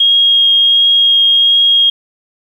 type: tone with vibrato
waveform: sine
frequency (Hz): 3260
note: G#7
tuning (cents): -33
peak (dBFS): -6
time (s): 0-1.9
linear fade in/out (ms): 5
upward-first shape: triangle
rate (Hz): 1.4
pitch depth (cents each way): 8
effects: 7-bit